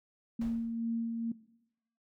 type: tone with tremolo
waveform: sine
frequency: 230 Hz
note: A#3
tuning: 23 cents flat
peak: -29 dBFS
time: 0.39-1.32 s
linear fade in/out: 5 ms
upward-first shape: sine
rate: 2.3 Hz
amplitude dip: 35%
type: noise with exponential decay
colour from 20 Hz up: brown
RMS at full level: -39 dBFS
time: 0.41-0.83 s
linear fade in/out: 5 ms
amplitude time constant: 90 ms
effects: noise-tail reverb RT60 0.8 s tail -18 dB re dry